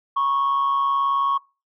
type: tone pair together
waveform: sine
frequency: 965 / 1103.6 Hz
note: B5 / C#6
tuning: -40 / -8 cents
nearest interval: major second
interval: 232 cents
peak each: -26 / -17 dBFS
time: 0.16-1.38 s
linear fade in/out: 10 ms
effects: noise-tail reverb RT60 0.3 s tail -24 dB re dry + tanh soft clip ceiling -15 dBFS